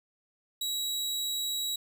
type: tone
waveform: sawtooth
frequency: 3876 Hz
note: B7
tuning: 33 cents flat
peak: -27 dBFS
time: 0.61-1.76 s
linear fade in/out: 5 ms
effects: none